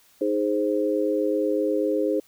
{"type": "chord", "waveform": "sine", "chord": "Ab major", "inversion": "second", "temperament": "equal", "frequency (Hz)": [311.1, 415.3, 523.3], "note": ["Eb4", "Ab4", "C5"], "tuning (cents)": [0, 0, 0], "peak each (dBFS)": -25, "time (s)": [0.21, 2.2], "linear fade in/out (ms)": 5, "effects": ["white hiss -58 dBFS RMS until 2.27 s"]}